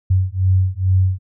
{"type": "beating tone pair", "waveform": "sine", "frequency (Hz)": [92.5, 94.8], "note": ["F#2", "F#2"], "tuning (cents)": [0, 43], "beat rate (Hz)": 2.3, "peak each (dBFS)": -16, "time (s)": [0.1, 1.19], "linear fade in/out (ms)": 10, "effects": []}